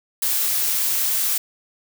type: noise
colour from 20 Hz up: blue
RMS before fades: -21 dBFS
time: 0.22-1.38 s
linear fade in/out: 5 ms
effects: none